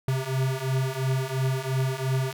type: beating tone pair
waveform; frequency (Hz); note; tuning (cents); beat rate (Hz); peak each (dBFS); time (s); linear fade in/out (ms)
square; 130.2 / 133.1; C3 / C3; -8 / +30; 2.9; -29 / -27; 0.08-2.33; 2
effects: none